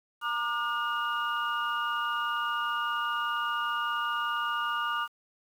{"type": "tone cluster", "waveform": "sine", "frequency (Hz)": [932, 1197, 1437, 2855], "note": ["A#5", "D6", "F6", "F7"], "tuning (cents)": [-1, 33, 49, 37], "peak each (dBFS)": [-36, -30, -32, -37], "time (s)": [0.21, 5.08], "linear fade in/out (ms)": 50, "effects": ["tanh soft clip ceiling -19 dBFS", "9-bit"]}